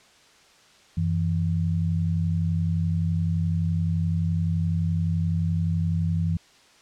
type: tone pair together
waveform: sine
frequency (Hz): 92.5 / 164.2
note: F#2 / E3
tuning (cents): 0 / -6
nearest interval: minor seventh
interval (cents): 994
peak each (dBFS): -24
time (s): 0.97-6.37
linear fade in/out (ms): 5
effects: white hiss -55 dBFS RMS until 6.81 s + low-pass 6000 Hz 12 dB/octave